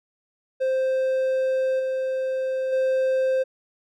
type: tone with level steps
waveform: triangle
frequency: 523.3 Hz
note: C5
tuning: in tune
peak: -18 / -21 / -17 dBFS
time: 0.6-3.44 s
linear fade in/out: 20 ms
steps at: 1.79 / 2.72 s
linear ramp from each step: 10 ms
effects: none